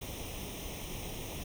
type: noise with comb filter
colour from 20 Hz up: pink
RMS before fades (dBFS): -41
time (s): 0.01-1.44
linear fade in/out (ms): 10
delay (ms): 0.33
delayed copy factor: +0.75
effects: none